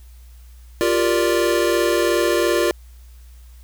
square chord, G minor seventh, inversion third, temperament equal, 349.2 / 392 / 466.2 / 587.3 Hz, F4 / G4 / Bb4 / D5, 0 / 0 / 0 / 0 cents, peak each -20 / -25 / -23 / -23 dBFS, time 0.81-2.71 s, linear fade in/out 0 ms, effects added 60 Hz sine -40 dBFS peak until 3.63 s + white hiss -56 dBFS RMS until 3.63 s

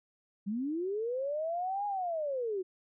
sine linear two-way sweep, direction up then down, 189.9 to 830.6 to 356.9 Hz, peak -31 dBFS, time 0.46-2.63 s, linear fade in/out 20 ms, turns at 1.86 s, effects none

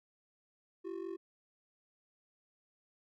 triangle ring-modulated tone, 362.4 Hz, F#4, 36 cents flat, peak -34 dBFS, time 0.84-1.17 s, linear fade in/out 20 ms, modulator 23 Hz, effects none

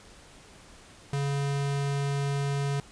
square tone, 140.6 Hz, C#3, 25 cents sharp, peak -27 dBFS, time 1.13-2.8 s, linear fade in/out 2 ms, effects pink hiss -52 dBFS RMS until 2.91 s + resampled to 22050 Hz

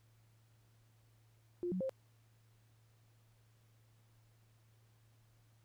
sine tone with pitch steps, 352.4 / 184.5 / 529 Hz, F4 / F#3 / C5, +16 / -5 / +19 cents, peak -35 dBFS, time 1.63-1.894 s, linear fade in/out 0 ms, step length 88 ms, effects added 112 Hz sine -66 dBFS peak until 5.64 s + pink hiss -75 dBFS RMS until 5.64 s

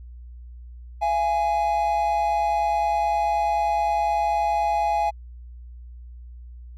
triangle tone pair together, 681 / 830.6 Hz, F5 / G#5, -44 / 0 cents, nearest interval minor third, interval 344 cents, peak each -23 / -19 dBFS, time 1.01-5.11 s, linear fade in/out 20 ms, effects added 60 Hz sine -38 dBFS peak until 6.77 s

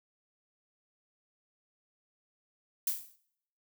violet noise with exponential decay, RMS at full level -28 dBFS, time 2.87-3.16 s, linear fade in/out 2 ms, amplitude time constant 62 ms, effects noise-tail reverb RT60 0.7 s tail -20 dB re dry

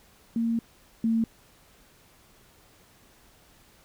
sine tone pair in turn, 230 / 226.2 Hz, A#3 / A3, -23 / +48 cents, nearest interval unison, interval 29 cents, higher first, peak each -23 / -21 dBFS, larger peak second, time 0.36-0.59 / 1.04-1.24 s, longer first, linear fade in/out 2 ms, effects pink hiss -58 dBFS RMS until 3.84 s

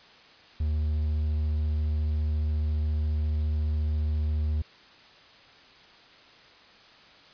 triangle tone, 76.2 Hz, D#2, 36 cents flat, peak -22 dBFS, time 0.6-4.62 s, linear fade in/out 5 ms, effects white hiss -53 dBFS RMS until 7.33 s + resampled to 11025 Hz

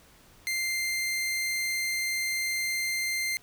sawtooth tone, 2093 Hz, C7, in tune, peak -24 dBFS, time 0.47-3.37 s, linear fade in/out 0 ms, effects pink hiss -57 dBFS RMS until 3.42 s

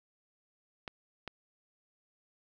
clicks, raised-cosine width 0.3 ms, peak -23 dBFS, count 2, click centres 0.878 / 1.277 s, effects none

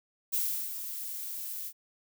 violet noise with ADSR envelope, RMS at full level -29 dBFS, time 0.32-1.73 s, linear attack 21 ms, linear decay 350 ms, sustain -9 dB, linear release 64 ms, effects none

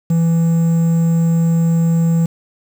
triangle tone with quantisation, 166 Hz, E3, 12 cents sharp, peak -9 dBFS, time 0.1-2.26 s, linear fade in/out 5 ms, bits 6, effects none

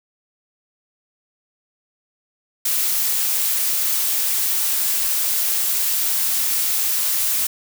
blue noise, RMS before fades -20 dBFS, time 2.65-7.47 s, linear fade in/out 5 ms, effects none

